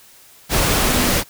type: tone in noise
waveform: sine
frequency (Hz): 246.9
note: B3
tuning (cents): 0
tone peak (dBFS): -22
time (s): 0.87-1.14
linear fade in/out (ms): 50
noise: pink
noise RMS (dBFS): -17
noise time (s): 0.49-1.24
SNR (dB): -8
effects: white hiss -47 dBFS RMS until 1.29 s